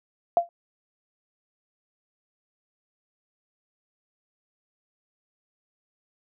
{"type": "tone with exponential decay", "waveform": "sine", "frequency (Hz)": 688, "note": "F5", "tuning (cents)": -26, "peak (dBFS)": -12, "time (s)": [0.37, 0.49], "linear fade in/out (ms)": 1, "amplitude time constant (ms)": 24, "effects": []}